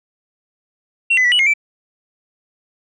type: tone with pitch steps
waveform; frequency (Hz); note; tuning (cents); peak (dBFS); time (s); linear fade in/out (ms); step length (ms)
sine; 2730 / 2013 / 1950 / 2942 / 2142 / 2326; F7 / B6 / B6 / F#7 / C7 / D7; -40 / +33 / -23 / -11 / +40 / -17; -9; 1.1-1.538; 10; 73
effects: tanh soft clip ceiling -9 dBFS